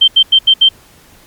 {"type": "tone bursts at uneven times", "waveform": "sine", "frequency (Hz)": 3132, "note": "G7", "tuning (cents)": -2, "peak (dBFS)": -3, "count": 5, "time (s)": [[0.01, 0.08], [0.16, 0.23], [0.32, 0.39], [0.47, 0.54], [0.61, 0.69]], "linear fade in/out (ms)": 10, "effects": ["pink hiss -44 dBFS RMS until 1.26 s", "MP3 96 kbps"]}